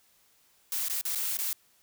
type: noise with dropouts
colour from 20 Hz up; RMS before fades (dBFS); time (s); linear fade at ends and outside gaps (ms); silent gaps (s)
blue; -31; 0.72-1.53; 1; 0.884-0.898 / 1.012-1.052 / 1.15-1.156 / 1.371-1.388
effects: white hiss -65 dBFS RMS until 1.82 s